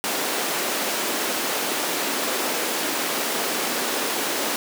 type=high-pass noise; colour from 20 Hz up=pink; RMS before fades=-25 dBFS; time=0.04-4.56 s; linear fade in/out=0 ms; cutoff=260 Hz; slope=24 dB/octave; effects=none